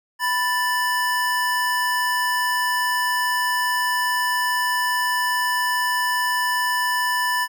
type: tone pair together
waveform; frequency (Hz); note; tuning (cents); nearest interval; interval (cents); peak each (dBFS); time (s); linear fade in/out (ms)
square; 987.2 / 1760; B5 / A6; -1 / 0; minor seventh; 1001; -23; 0.19-7.48; 50
effects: none